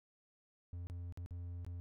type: tone with dropouts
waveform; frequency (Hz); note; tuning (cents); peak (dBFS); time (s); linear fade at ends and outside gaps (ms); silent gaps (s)
triangle; 87.31; F2; 0; -40; 0.73-1.8; 0; 0.87-0.899 / 1.124-1.174 / 1.261-1.308 / 1.648-1.665
effects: none